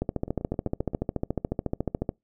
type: two click trains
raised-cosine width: 2 ms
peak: -13 / -23 dBFS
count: 30 / 6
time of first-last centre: 0.02-2.091 / 0.28-0.934 s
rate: 14 / 7.64 Hz
effects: noise-tail reverb RT60 0.2 s tail -26 dB re dry